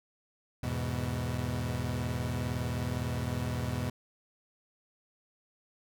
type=chord; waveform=30% pulse; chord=E major; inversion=none; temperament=equal with one note detuned; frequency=81.6 / 103.83 / 123.47 Hz; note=E2 / G#2 / B2; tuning=-17 / 0 / 0 cents; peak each=-34 / -35 / -31 dBFS; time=0.63-3.9 s; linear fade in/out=5 ms; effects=none